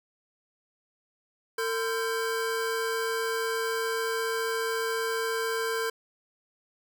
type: tone cluster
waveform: square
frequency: 452.4 / 1024 / 1577 Hz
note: A4 / C6 / G6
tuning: +48 / -38 / +10 cents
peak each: -30 / -36 / -34 dBFS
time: 1.58-5.9 s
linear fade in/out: 5 ms
effects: none